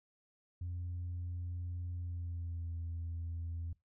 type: tone with pitch glide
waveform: sine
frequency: 87.9 to 83.88 Hz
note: F2 to E2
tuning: +12 to +31 cents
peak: -36 dBFS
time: 0.61-3.73 s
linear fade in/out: 5 ms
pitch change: -81 cents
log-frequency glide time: 1.95-2.73 s
effects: noise-tail reverb RT60 0.2 s tail -24 dB re dry + tanh soft clip ceiling -35 dBFS